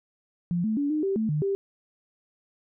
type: tone with pitch steps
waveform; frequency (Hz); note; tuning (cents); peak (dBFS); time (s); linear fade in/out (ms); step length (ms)
sine; 173.9 / 218.2 / 286.1 / 305.6 / 389.6 / 220 / 150.4 / 394.1; F3 / A3 / D4 / D#4 / G4 / A3 / D3 / G4; -7 / -14 / -45 / -31 / -11 / 0 / +42 / +9; -23; 0.51-1.55; 0; 130
effects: none